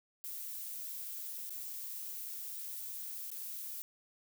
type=noise with dropouts; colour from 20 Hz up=violet; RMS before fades=-43 dBFS; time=0.24-3.82 s; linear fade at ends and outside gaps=0 ms; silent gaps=1.495-1.505 / 3.303-3.315 s; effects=none